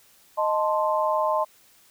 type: chord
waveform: sine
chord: A diminished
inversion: second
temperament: equal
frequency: 622.3 / 880 / 1046.5 Hz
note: Eb5 / A5 / C6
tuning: 0 / 0 / 0 cents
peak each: -24 / -26 / -25 dBFS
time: 0.37-1.45 s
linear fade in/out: 20 ms
effects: white hiss -57 dBFS RMS until 1.9 s